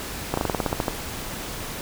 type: slowing click train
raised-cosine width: 1 ms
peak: -8 dBFS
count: 11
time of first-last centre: 0.34-0.882 s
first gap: 34 ms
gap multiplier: 1.1
effects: pink hiss -33 dBFS RMS until 1.81 s